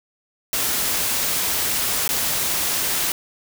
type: noise with dropouts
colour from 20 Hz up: white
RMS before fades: -22 dBFS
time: 0.53-3.12 s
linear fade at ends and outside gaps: 1 ms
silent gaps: 2.078-2.09 s
effects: none